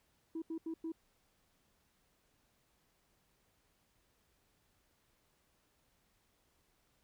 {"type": "tone bursts at uneven times", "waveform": "sine", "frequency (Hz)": 325.5, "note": "E4", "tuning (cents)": -22, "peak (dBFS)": -36, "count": 4, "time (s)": [[0.35, 0.42], [0.5, 0.58], [0.66, 0.74], [0.84, 0.92]], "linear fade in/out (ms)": 5, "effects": ["tanh soft clip ceiling -35 dBFS", "pink hiss -75 dBFS RMS until 7.03 s"]}